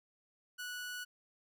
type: tone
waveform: sawtooth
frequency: 1473 Hz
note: F#6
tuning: 8 cents flat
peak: -37 dBFS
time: 0.58-1.05 s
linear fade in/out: 20 ms
effects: none